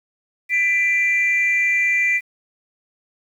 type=tone pair together; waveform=sine; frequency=1992 / 2361 Hz; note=B6 / D7; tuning=+14 / +9 cents; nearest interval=minor third; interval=295 cents; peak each=-17 dBFS; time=0.49-2.21 s; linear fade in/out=50 ms; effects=tanh soft clip ceiling -10 dBFS + 8-bit